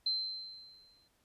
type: tone with exponential decay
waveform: sine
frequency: 4102 Hz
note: C8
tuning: 35 cents flat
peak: -28 dBFS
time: 0.06-1.08 s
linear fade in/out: 5 ms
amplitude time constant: 220 ms
effects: pink hiss -73 dBFS RMS until 1.24 s + resampled to 32000 Hz